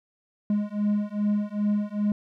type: beating tone pair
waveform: triangle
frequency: 206.3 / 208.8 Hz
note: G#3 / G#3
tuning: -11 / +10 cents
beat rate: 2.5 Hz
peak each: -24 dBFS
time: 0.5-2.12 s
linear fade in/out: 2 ms
effects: none